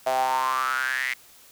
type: tone with high-pass filter sweep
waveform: sawtooth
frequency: 130 Hz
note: C3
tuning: 11 cents flat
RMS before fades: -25 dBFS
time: 0.06-1.14 s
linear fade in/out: 10 ms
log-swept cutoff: 670 to 2100 Hz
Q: 9
effects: white hiss -52 dBFS RMS until 1.51 s